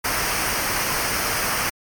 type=noise with comb filter; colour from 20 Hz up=pink; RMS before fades=-23 dBFS; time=0.04-1.7 s; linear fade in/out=10 ms; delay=0.27 ms; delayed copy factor=-0.65; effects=MP3 96 kbps